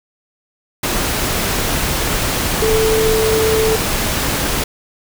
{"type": "tone in noise", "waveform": "sine", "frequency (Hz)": 440, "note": "A4", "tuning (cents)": 0, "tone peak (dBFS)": -13, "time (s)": [2.62, 3.76], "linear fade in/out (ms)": 5, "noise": "pink", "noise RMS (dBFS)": -18, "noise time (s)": [0.83, 4.64], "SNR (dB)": 2, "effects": []}